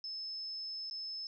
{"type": "tone with dropouts", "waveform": "sine", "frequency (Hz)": 5230, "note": "E8", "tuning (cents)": -15, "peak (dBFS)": -39, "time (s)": [0.04, 1.27], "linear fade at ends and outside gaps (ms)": 1, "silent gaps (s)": [0.899, 0.91], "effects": []}